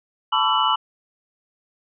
sine tone cluster, 876 / 1007 / 1141 / 1336 / 2961 Hz, A5 / B5 / C#6 / E6 / F#7, -8 / +33 / +50 / +23 / +1 cents, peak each -23 dBFS, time 0.32-0.76 s, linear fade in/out 10 ms, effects none

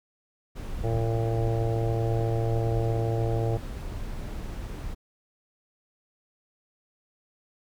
brown noise, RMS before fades -34 dBFS, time 0.55-4.95 s, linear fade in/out 20 ms
harmonic tone, 113.9 Hz, A#2, 40 cents flat, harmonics 1 / 3 / 4 / 5 / 6 / 7, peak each -25 / -34 / -32 / -37 / -37 / -40 dBFS, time 0.83-3.58 s, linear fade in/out 20 ms
effects none

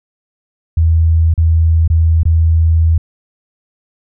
sine tone with dropouts, 81.5 Hz, E2, 19 cents flat, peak -7 dBFS, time 0.77-2.98 s, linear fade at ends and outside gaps 5 ms, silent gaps 1.34-1.377 / 1.878-1.9 / 2.233-2.253 s, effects none

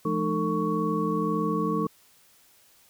sine tone cluster, 170.6 / 212.4 / 305.7 / 449.6 / 1115 Hz, F3 / G#3 / D#4 / A4 / C#6, -40 / +39 / -30 / +37 / +10 cents, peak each -30 dBFS, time 0.05-1.87 s, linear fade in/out 5 ms, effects white hiss -59 dBFS RMS until 2.89 s

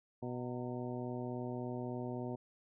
harmonic tone with a mistuned harmonic, 123.47 Hz, B2, in tune, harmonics 1 / 2 / 3 / 4 / 5 / 6 / 7, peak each -43 / -42 / -44 / -49 / -48 / -51 / -52 dBFS, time 0.22-2.36 s, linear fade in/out 10 ms, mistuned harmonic 7, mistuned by +88 cents, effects none

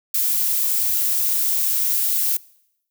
violet noise, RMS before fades -20 dBFS, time 0.14-2.37 s, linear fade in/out 5 ms, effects noise-tail reverb RT60 0.8 s tail -23 dB re dry

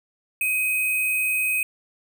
sine tone with sample-and-hold, 2515 Hz, D#7, 18 cents sharp, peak -20 dBFS, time 0.41-1.63 s, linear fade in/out 2 ms, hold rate 11025 Hz, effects none

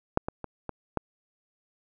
clicks, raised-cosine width 1 ms, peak -7 / -16 / -21 / -19 / -12 dBFS, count 5, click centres 0.174 / 0.285 / 0.443 / 0.693 / 0.973 s, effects none

